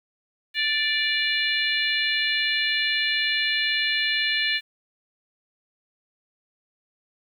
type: harmonic tone with a mistuned harmonic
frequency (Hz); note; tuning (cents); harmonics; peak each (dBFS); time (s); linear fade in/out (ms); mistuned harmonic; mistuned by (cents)
587.3; D5; 0; 3 / 4 / 5 / 6 / 7; -26 / -27 / -28 / -29 / -29; 0.54-4.61; 50; 5; -19
effects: 9-bit